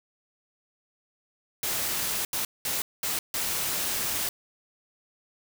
white noise bursts at uneven times, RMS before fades -29 dBFS, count 5, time 1.63-2.25 / 2.33-2.45 / 2.65-2.82 / 3.03-3.19 / 3.34-4.29 s, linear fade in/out 2 ms, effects none

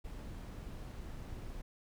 brown noise, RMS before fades -45 dBFS, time 0.04-1.62 s, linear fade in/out 10 ms, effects none

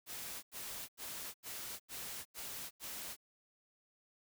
white noise bursts, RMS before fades -45 dBFS, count 7, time 0.06-3.166 s, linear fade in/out 50 ms, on 370 ms, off 86 ms, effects none

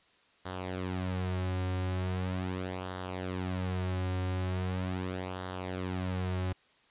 sawtooth tone with flanger, 92.2 Hz, F#2, 6 cents flat, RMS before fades -34 dBFS, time 0.45-6.53 s, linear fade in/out 10 ms, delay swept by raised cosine 0.4 to 4.7 ms, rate 0.4 Hz, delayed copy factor -0.65, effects white hiss -65 dBFS RMS until 6.9 s + resampled to 8000 Hz

